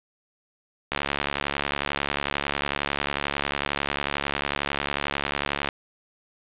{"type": "click train", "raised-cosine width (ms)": 0.3, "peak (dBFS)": -8, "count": 340, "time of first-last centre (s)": [0.92, 5.688], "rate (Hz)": 71.1, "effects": ["resampled to 8000 Hz", "8-bit"]}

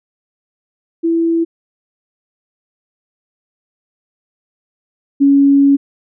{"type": "tone pair in turn", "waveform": "sine", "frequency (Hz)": [332, 279.2], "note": ["E4", "C#4"], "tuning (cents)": [12, 13], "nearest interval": "minor third", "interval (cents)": 299, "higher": "first", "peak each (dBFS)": [-11, -6], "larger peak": "second", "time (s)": [[1.03, 1.45], [5.2, 5.77]], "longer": "second", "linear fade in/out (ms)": 20, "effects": []}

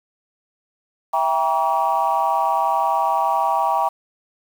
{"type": "chord", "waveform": "sine", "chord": "E diminished seventh", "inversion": "none", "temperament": "just", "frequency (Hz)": [659.3, 791.1, 949.3, 1139.2], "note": ["E5", "G5", "Bb5", "Db6"], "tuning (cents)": [0, 16, 31, 47], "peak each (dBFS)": [-24, -20, -20, -23], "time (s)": [1.13, 3.89], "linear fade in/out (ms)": 10, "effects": ["tanh soft clip ceiling -8 dBFS", "7-bit"]}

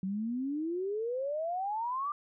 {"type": "exponential sweep", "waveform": "sine", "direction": "up", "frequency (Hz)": [185, 1200], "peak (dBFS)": -31, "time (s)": [0.03, 2.12], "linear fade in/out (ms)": 2, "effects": []}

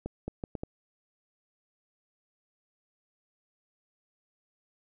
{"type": "accelerating click train", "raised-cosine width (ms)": 2, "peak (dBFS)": -21, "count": 5, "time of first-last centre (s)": [0.06, 0.635], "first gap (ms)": 220, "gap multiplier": 0.72, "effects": []}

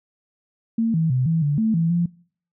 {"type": "tone with pitch steps", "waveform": "sine", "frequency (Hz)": [227.2, 161.8, 127.9, 163.3, 145.2, 220.9, 165.3, 172.4], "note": ["A#3", "E3", "C3", "E3", "D3", "A3", "E3", "F3"], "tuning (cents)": [-44, -32, -39, -16, -19, 7, 5, -22], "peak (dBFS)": -17, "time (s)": [0.78, 2.06], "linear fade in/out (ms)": 5, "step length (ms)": 160, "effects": ["noise-tail reverb RT60 0.5 s tail -23 dB re dry"]}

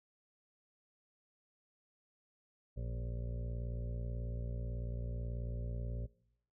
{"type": "harmonic tone with a mistuned harmonic", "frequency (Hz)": 58.27, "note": "A#1", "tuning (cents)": 0, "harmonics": [1, 2, 3, 4, 6, 7, 8, 9, 10], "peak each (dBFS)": [-39, -42, -52, -54, -63, -57, -62, -57, -56], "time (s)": [2.76, 6.07], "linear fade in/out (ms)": 20, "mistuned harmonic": 1, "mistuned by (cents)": -70, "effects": ["noise-tail reverb RT60 0.8 s tail -22 dB re dry"]}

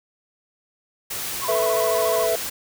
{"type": "noise", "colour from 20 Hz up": "white", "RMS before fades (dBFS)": -29, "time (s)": [1.1, 2.5], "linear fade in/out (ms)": 10}
{"type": "tone with vibrato", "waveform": "sine", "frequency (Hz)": 1046.5, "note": "C6", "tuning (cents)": 0, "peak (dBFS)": -27, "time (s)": [1.41, 2.27], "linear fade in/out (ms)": 20, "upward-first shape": "square", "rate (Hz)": 14, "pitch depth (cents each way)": 77}
{"type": "chord", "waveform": "triangle", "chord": "A suspended second", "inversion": "none", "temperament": "just", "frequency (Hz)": [440, 495, 660], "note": ["A4", "B4", "E5"], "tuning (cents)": [0, 4, 2], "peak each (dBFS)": [-24, -24, -19], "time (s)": [1.48, 2.36], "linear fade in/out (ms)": 10}
{"effects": []}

